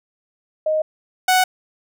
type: tone pair in turn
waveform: sine / sawtooth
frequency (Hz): 622.3 / 741.7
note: D#5 / F#5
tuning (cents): 0 / +4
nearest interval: minor third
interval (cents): 304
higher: second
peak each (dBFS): -16 / -9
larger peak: second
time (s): 0.66-0.82 / 1.28-1.44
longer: neither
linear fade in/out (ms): 5
effects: none